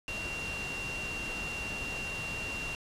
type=tone in noise; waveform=sine; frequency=2759 Hz; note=F7; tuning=22 cents flat; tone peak=-36 dBFS; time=0.08-2.75 s; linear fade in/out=0 ms; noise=pink; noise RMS=-40 dBFS; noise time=0.08-2.75 s; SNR=+1 dB; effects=low-pass 8000 Hz 12 dB/octave